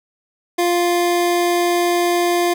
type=tone; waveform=25% pulse; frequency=349.2 Hz; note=F4; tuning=in tune; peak=-11 dBFS; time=0.58-2.54 s; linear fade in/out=10 ms; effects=none